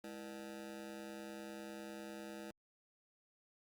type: ring-modulated tone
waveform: 25% pulse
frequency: 270 Hz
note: C#4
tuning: 45 cents flat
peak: -40 dBFS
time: 0.04-2.51 s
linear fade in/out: 0 ms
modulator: 60 Hz
effects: Opus 48 kbps